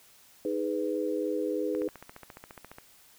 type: chord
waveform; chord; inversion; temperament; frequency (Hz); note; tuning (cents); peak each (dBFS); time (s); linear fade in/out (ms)
sine; G# minor; second; just; 311.5 / 415.3 / 498.4; D#4 / G#4 / B4; +2 / 0 / +16; -32; 0.45-1.88; 2
type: click train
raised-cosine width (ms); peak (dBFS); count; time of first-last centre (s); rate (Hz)
0.5; -29; 16; 1.75-2.784; 14.5
effects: white hiss -58 dBFS RMS until 3.18 s